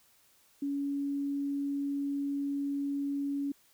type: tone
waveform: sine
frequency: 281.5 Hz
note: C#4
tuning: 27 cents sharp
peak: -30 dBFS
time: 0.62-3.52 s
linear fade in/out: 5 ms
effects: white hiss -65 dBFS RMS until 3.73 s